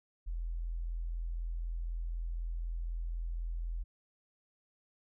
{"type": "tone", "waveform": "sine", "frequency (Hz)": 42, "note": "E1", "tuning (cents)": 33, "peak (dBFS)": -34, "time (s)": [0.26, 3.84], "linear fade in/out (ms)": 20, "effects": []}